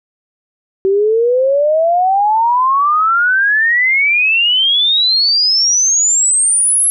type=exponential sweep; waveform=sine; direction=up; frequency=379.7 to 11175 Hz; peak=-9 dBFS; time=0.85-6.9 s; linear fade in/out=0 ms; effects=none